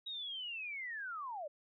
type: linear sweep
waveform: sine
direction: down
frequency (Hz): 3834 to 553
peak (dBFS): -40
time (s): 0.06-1.48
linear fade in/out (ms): 10
effects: none